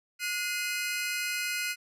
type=tone cluster; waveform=sawtooth; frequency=1447 / 2072 / 2509 Hz; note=F#6 / C7 / D#7; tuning=-39 / -17 / +14 cents; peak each=-31 dBFS; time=0.19-1.76 s; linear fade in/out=50 ms; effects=resampled to 32000 Hz